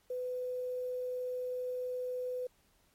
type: tone with quantisation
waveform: sine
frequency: 501 Hz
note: B4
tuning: 25 cents sharp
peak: -34 dBFS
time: 0.1-2.47 s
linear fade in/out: 5 ms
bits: 10
effects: pink hiss -70 dBFS RMS until 2.94 s + MP3 64 kbps